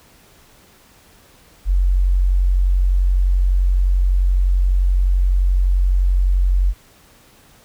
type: tone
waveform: sine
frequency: 45.82 Hz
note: F#1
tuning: 16 cents flat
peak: -12 dBFS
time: 1.65-6.74 s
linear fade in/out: 50 ms
effects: pink hiss -50 dBFS RMS until 7.64 s